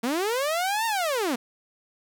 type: linear two-way sweep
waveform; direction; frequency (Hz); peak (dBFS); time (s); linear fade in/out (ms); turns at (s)
sawtooth; up then down; 220 to 928 to 220; -20; 0.03-1.36; 10; 0.86
effects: 9-bit